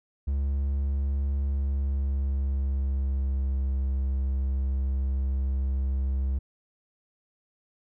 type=tone with pitch glide; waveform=triangle; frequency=69.3 to 66.67 Hz; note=C#2 to C2; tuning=0 to +33 cents; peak=-22 dBFS; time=0.27-6.39 s; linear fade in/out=10 ms; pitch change=-67 cents; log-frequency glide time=1.37-3.79 s; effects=none